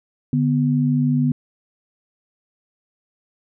sine tone pair together, 146.83 / 246.6 Hz, D3 / B3, 0 / -2 cents, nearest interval major sixth, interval 898 cents, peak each -18 dBFS, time 0.33-1.32 s, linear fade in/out 2 ms, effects none

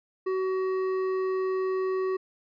sine tone with hard clipping, 376.6 Hz, F#4, 31 cents sharp, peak -27 dBFS, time 0.26-2.17 s, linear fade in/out 10 ms, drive 9 dB, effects resampled to 11025 Hz

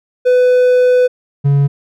triangle tone pair in turn, 499.8 / 140.98 Hz, B4 / C#3, +21 / +30 cents, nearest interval octave + minor seventh, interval 2191 cents, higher first, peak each -5 / -6 dBFS, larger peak first, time 0.25-1.08 / 1.44-1.68 s, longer first, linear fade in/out 20 ms, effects none

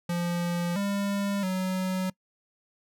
square tone with pitch steps, 173.4 / 200.4 / 186.3 Hz, F3 / G3 / F#3, -12 / +38 / +12 cents, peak -27 dBFS, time 0.09-2.1 s, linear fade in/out 5 ms, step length 670 ms, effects noise-tail reverb RT60 0.1 s tail -23 dB re dry

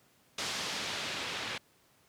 white noise with low-pass filter sweep, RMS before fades -37 dBFS, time 0.38-1.58 s, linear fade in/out 5 ms, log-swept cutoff 5200 to 3100 Hz, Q 1, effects pink hiss -66 dBFS RMS until 2.08 s + high-pass 100 Hz 12 dB/octave

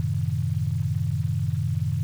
sine chord, F# diminished seventh, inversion none, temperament equal, 92.5 / 110 / 130.81 / 155.56 Hz, F#2 / A2 / C3 / Eb3, 0 / 0 / 0 / 0 cents, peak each -28 dBFS, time 0-2.03 s, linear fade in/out 0 ms, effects 8-bit

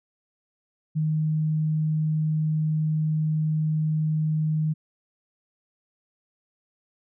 sine tone, 155.4 Hz, D#3, 2 cents flat, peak -21 dBFS, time 0.95-4.74 s, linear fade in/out 20 ms, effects none

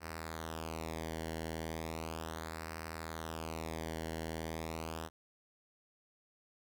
sawtooth tone with flanger, 80.7 Hz, E2, 36 cents flat, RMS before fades -42 dBFS, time 0-5.1 s, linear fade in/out 50 ms, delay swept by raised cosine 0.29 to 0.81 ms, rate 0.36 Hz, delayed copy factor -0.75, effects none

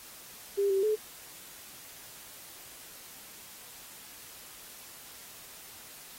sine tone with pitch steps, 399.8 / 387.7 / 428.7 Hz, G4 / G4 / A4, +34 / -19 / -45 cents, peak -24 dBFS, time 0.57-0.96 s, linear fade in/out 20 ms, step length 130 ms, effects white hiss -49 dBFS RMS until 6.18 s + AAC 48 kbps

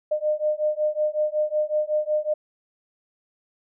sine beating tone pair, 605 / 610.4 Hz, D#5 / D#5, -49 / -33 cents, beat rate 5.4 Hz, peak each -24 dBFS, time 0.11-2.34 s, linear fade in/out 10 ms, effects none

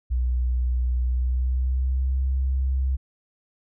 sine tone with pitch glide, 61.74 to 65.79 Hz, B1 to C2, 0 to +10 cents, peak -20 dBFS, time 0.1-2.97 s, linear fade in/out 20 ms, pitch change +110 cents, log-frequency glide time 1.02-2.22 s, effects none

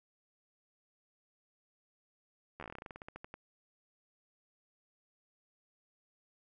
slowing click train, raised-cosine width 0.5 ms, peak -30 dBFS, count 19, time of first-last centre 2.6-3.341 s, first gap 12 ms, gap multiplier 1.13, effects none

